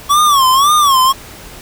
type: tone with vibrato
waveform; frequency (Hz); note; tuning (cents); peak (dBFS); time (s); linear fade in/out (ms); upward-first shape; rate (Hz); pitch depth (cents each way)
square; 1120; C#6; +18; -8; 0.09-1.13; 20; sine; 1.9; 150
effects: pink hiss -34 dBFS RMS until 1.61 s